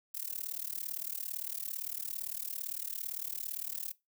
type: noise with amplitude modulation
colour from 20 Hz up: violet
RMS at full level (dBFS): -35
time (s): 0.14-3.92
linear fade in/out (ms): 10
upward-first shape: sine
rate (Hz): 37.7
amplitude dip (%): 100
effects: noise-tail reverb RT60 0.2 s tail -19 dB re dry